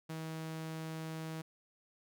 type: tone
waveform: sawtooth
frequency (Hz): 160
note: D#3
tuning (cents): +49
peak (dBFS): -36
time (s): 0.09-1.42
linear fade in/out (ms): 10
effects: none

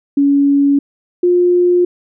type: tone pair in turn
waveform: sine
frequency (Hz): 281.7 / 354.9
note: C#4 / F4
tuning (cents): +28 / +28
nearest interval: major third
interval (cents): 400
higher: second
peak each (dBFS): -8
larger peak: neither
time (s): 0.17-0.79 / 1.23-1.85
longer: neither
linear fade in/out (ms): 5
effects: none

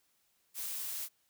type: noise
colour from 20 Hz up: blue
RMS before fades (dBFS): -39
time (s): 0.54-1.09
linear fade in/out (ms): 50
effects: white hiss -74 dBFS RMS until 1.29 s

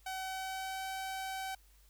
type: tone with pitch glide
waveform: sawtooth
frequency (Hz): 758 to 765.5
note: F#5 to G5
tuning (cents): +42 to -41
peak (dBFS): -34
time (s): 0.06-1.55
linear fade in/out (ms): 5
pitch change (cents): +17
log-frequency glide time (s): 0.18-0.88
effects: added 50 Hz sine -61 dBFS peak until 1.89 s + white hiss -68 dBFS RMS until 1.89 s

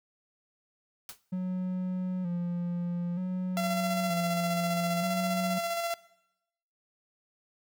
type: noise with exponential decay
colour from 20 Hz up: white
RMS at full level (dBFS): -38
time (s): 1.09-1.21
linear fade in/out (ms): 1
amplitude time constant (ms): 24
type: tone with vibrato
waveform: triangle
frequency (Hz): 179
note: F3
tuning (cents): +43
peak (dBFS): -27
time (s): 1.32-5.59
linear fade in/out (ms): 10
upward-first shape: square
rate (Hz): 0.54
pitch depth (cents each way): 45
type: tone with tremolo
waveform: sawtooth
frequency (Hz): 680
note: F5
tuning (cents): -46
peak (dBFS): -25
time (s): 3.57-5.94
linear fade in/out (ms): 0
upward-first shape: square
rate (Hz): 15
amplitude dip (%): 30
effects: noise-tail reverb RT60 0.9 s tail -21 dB re dry

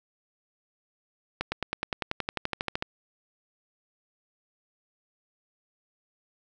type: accelerating click train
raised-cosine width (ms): 0.3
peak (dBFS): -12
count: 17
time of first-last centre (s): 1.41-2.824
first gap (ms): 110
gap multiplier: 0.97
effects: none

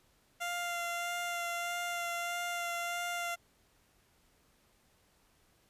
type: tone with vibrato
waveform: 15% pulse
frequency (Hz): 695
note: F5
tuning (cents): -9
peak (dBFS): -28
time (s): 0.4-3.36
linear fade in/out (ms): 20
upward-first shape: sine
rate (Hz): 1.6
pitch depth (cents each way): 13
effects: pink hiss -69 dBFS RMS until 5.69 s + resampled to 32000 Hz

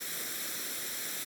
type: noise with comb filter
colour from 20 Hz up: white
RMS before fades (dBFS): -37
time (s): 0-1.25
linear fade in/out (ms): 20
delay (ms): 0.53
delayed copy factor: +0.6
effects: high-pass 200 Hz 12 dB/octave + AAC 64 kbps

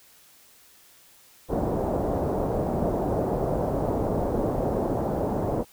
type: low-pass noise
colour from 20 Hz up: white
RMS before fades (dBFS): -26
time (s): 1.48-5.65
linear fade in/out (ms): 50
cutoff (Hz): 690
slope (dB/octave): 24
effects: white hiss -55 dBFS RMS until 5.72 s

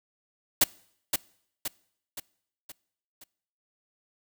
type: noise with echo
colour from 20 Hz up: white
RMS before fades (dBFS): -19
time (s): 0.61-0.64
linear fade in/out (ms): 5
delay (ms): 520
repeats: 5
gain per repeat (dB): -6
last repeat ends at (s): 3.24
effects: noise-tail reverb RT60 0.7 s tail -24 dB re dry

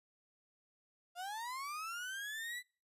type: linear sweep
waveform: 35% pulse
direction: up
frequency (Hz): 686 to 2000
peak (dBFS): -39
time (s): 1.15-2.63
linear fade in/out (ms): 50
effects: noise-tail reverb RT60 0.4 s tail -26 dB re dry + resampled to 32000 Hz

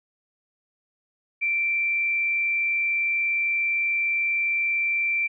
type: tone with frequency modulation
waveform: sine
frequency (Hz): 2349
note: D7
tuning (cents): 0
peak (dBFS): -21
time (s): 1.41-5.28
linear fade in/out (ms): 20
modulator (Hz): 77.3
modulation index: 0.38
effects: none

